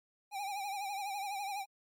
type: tone with vibrato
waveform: square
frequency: 799 Hz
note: G5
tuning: 33 cents sharp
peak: -37 dBFS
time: 0.31-1.66 s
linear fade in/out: 50 ms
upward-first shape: triangle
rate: 12 Hz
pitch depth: 87 cents each way
effects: MP3 64 kbps